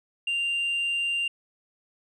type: tone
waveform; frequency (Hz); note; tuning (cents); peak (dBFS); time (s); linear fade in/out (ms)
sine; 2785; F7; -5; -22; 0.27-1.28; 5
effects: tanh soft clip ceiling -23 dBFS